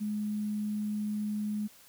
sine tone with sample-and-hold, 210 Hz, G#3, 19 cents sharp, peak -30 dBFS, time 0-1.68 s, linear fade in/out 20 ms, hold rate 11025 Hz, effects white hiss -57 dBFS RMS until 1.88 s

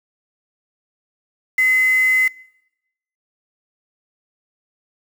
sine tone with quantisation, 2040 Hz, C7, 44 cents flat, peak -12 dBFS, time 1.58-2.28 s, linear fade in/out 5 ms, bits 5, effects noise-tail reverb RT60 0.9 s tail -24 dB re dry

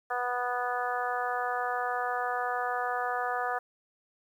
harmonic tone, 246.2 Hz, B3, 5 cents flat, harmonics 2 / 3 / 4 / 5 / 6 / 7, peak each -37 / -32 / -38 / -35 / -37 / -38 dBFS, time 0.1-3.59 s, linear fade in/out 10 ms, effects 10-bit

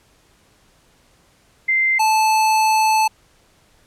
sine / square tone pair in turn, 2083 / 872.8 Hz, C7 / A5, -8 / -14 cents, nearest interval octave + minor third, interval 1506 cents, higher first, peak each -14 dBFS, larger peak neither, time 1.68-1.99 / 1.99-3.08 s, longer second, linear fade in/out 10 ms, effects pink hiss -56 dBFS RMS until 3.86 s + low-pass 11000 Hz 12 dB/octave

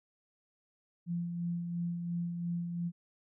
sine tone with tremolo, 172.2 Hz, F3, 24 cents flat, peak -31 dBFS, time 1.06-2.92 s, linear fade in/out 50 ms, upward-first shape sine, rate 2.9 Hz, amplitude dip 40%, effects none

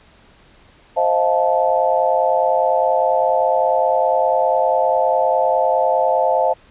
sine chord, F dominant seventh, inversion second, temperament just, 523.8 / 628.6 / 698.5 / 873.1 Hz, C5 / Eb5 / F5 / A5, +2 / +18 / 0 / -14 cents, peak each -19 dBFS, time 0.96-6.54 s, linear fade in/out 20 ms, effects pink hiss -50 dBFS RMS until 6.7 s + resampled to 8000 Hz

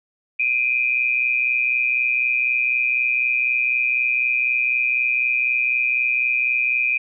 sine tone pair together, 2386 / 2510 Hz, D7 / D#7, +27 / +15 cents, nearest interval minor second, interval 88 cents, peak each -20 / -20 dBFS, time 0.39-6.98 s, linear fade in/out 10 ms, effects none

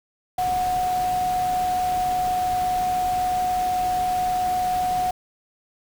sine tone in noise, 732 Hz, F#5, 19 cents flat, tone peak -20 dBFS, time 0.38-5.11 s, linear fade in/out 5 ms, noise pink, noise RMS -35 dBFS, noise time 0.38-5.11 s, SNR +12 dB, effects none

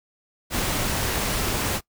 pink noise, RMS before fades -25 dBFS, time 0.5-1.81 s, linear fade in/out 50 ms, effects noise-tail reverb RT60 0.1 s tail -21 dB re dry

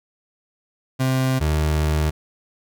30% pulse tone pair in turn, 130.81 / 76.73 Hz, C3 / D#2, 0 / -24 cents, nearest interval major sixth, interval 924 cents, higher first, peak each -15 dBFS, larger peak neither, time 0.99-1.4 / 1.4-2.11 s, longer second, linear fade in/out 20 ms, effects none

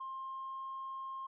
sine tone with pitch glide, 1060 to 1066.1 Hz, C6 to C6, +22 to +32 cents, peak -39 dBFS, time 0-1.27 s, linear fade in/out 10 ms, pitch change +10 cents, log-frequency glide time 0.15-0.67 s, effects tanh soft clip ceiling -36 dBFS

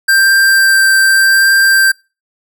square tone with vibrato, 1574 Hz, G6, 7 cents sharp, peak -7 dBFS, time 0.08-1.92 s, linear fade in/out 10 ms, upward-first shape triangle, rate 0.85 Hz, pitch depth 9 cents each way, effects noise-tail reverb RT60 0.3 s tail -26 dB re dry

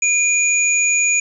sine tone pair together, 2419 / 6826 Hz, D#7 / G#8, -49 / +47 cents, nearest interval octave + tritone, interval 1796 cents, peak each -16 dBFS, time 0.02-1.2 s, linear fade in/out 5 ms, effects none

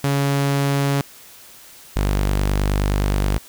sawtooth tone pair in turn, 140 / 49.5 Hz, C#3 / G1, +18 / +18 cents, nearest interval octave + tritone, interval 1800 cents, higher first, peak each -13 dBFS, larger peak neither, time 0.04-1.01 / 1.96-3.38 s, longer second, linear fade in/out 0 ms, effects white hiss -44 dBFS RMS until 3.48 s

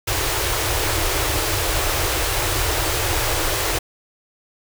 pink band-stop noise, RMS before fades -21 dBFS, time 0.07-3.79 s, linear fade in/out 10 ms, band 130 to 300 Hz, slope 96 dB/octave, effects none

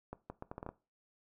accelerating click train, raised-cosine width 1 ms, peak -28 dBFS, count 8, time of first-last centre 0.13-0.69 s, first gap 170 ms, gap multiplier 0.73, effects noise-tail reverb RT60 0.3 s tail -18 dB re dry

